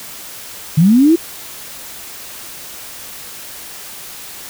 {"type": "linear sweep", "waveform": "sine", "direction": "up", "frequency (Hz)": [146.83, 345.6], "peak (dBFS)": -6, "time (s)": [0.77, 1.16], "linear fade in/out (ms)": 10, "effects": ["white hiss -32 dBFS RMS until 4.49 s"]}